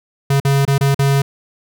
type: tone with dropouts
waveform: square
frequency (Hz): 138.59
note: C#3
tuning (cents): 0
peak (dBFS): -12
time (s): 0.3-1.22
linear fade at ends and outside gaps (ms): 5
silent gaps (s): 0.401-0.449 / 0.652-0.677 / 0.781-0.809 / 0.946-0.991
effects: none